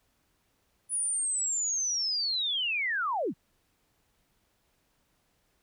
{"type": "linear sweep", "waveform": "sine", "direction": "down", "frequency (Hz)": [9920, 116.54], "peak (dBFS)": -27, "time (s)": [0.89, 3.34], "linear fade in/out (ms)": 50, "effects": ["pink hiss -72 dBFS RMS until 5.62 s"]}